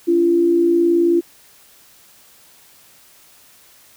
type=tone pair together; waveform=sine; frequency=283 / 342 Hz; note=C#4 / F4; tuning=+36 / -36 cents; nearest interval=minor third; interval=328 cents; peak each=-22 / -12 dBFS; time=0.07-1.21 s; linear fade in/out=20 ms; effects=white hiss -49 dBFS RMS until 3.96 s